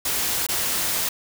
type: noise with dropouts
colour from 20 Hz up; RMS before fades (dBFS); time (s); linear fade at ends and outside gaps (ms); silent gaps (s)
white; -24; 0.05-1.09; 5; 0.467-0.487
effects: none